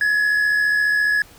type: tone pair together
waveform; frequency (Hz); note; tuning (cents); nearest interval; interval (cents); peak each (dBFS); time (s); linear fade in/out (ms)
triangle; 1685.4 / 1760; G#6 / A6; +25 / 0; minor second; 75; -14 / -25; 0.01-1.22; 2
effects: pink hiss -47 dBFS RMS until 1.38 s